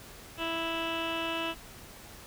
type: tone with low-pass filter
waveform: 15% pulse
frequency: 329.6 Hz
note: E4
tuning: in tune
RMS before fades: -33 dBFS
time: 0.37-1.55 s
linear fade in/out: 50 ms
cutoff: 2700 Hz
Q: 6.2
effects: pink hiss -49 dBFS RMS until 2.26 s